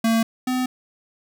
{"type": "tone pair in turn", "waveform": "square", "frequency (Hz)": [226.5, 254.2], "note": ["A#3", "C4"], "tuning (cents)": [-50, -50], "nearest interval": "major second", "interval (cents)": 200, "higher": "second", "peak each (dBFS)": [-17, -21], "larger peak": "first", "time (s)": [[0.04, 0.23], [0.47, 0.66]], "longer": "neither", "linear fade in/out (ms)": 5, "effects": []}